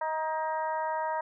harmonic tone with a mistuned harmonic, 314.4 Hz, D#4, 18 cents sharp, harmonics 2 / 3 / 4 / 5 / 6, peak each -34 / -30 / -42 / -42 / -44 dBFS, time 0.01-1.21 s, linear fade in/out 5 ms, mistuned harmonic 5, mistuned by +28 cents, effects none

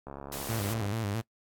click train, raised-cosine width 1 ms, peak -27 dBFS, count 57, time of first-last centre 0.07-0.875 s, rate 69.6 Hz
white noise, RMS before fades -40 dBFS, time 0.32-0.74 s, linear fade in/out 2 ms
sawtooth tone with vibrato, 106.8 Hz, G#2, 49 cents sharp, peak -26 dBFS, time 0.48-1.22 s, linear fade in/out 20 ms, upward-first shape square, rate 4.5 Hz, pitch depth 100 cents each way
effects noise-tail reverb RT60 0.1 s tail -25 dB re dry + AAC 64 kbps

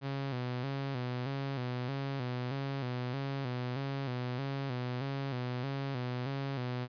sawtooth tone with vibrato, 130.81 Hz, C3, in tune, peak -30 dBFS, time 0.01-6.88 s, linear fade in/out 50 ms, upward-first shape square, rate 1.6 Hz, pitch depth 87 cents each way, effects resampled to 11025 Hz

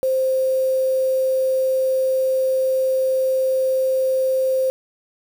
sine tone with quantisation, 523.3 Hz, C5, in tune, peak -16 dBFS, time 0.03-4.7 s, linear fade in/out 0 ms, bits 6, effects none

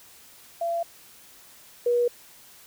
sine tone pair in turn, 679 / 481.9 Hz, F5 / B4, -49 / -43 cents, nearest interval tritone, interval 594 cents, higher first, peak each -24 / -19 dBFS, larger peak second, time 0.61-0.83 / 1.86-2.08 s, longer neither, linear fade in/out 5 ms, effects white hiss -51 dBFS RMS until 2.66 s

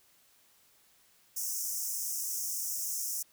pink high-pass noise, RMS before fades -35 dBFS, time 1.36-3.23 s, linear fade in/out 10 ms, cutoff 5400 Hz, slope 96 dB/octave, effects white hiss -65 dBFS RMS until 3.32 s

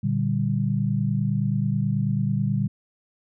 sine chord, G minor, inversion first, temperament just, 117.6 / 147 / 196 Hz, Bb2 / D3 / G3, +16 / +2 / 0 cents, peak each -25 / -25 / -25 dBFS, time 0.03-2.68 s, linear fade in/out 10 ms, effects none

